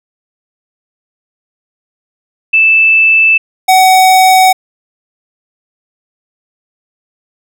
sine / square tone pair in turn, 2637 / 751 Hz, E7 / F#5, 0 / +26 cents, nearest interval octave + minor seventh, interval 2174 cents, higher first, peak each -4 dBFS, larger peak neither, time 2.53-3.38 / 3.68-4.53 s, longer neither, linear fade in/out 10 ms, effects none

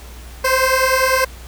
15% pulse beating tone pair, 517 / 527 Hz, C5 / C5, -21 / +12 cents, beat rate 10 Hz, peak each -10 dBFS, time 0.44-1.25 s, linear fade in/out 10 ms, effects added 60 Hz sine -34 dBFS peak until 1.47 s + pink hiss -41 dBFS RMS until 1.47 s

